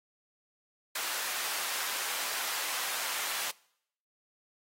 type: high-pass noise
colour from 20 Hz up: pink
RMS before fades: -35 dBFS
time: 0.95-3.51 s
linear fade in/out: 5 ms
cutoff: 1000 Hz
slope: 12 dB/octave
effects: noise-tail reverb RT60 0.7 s tail -24 dB re dry + AAC 48 kbps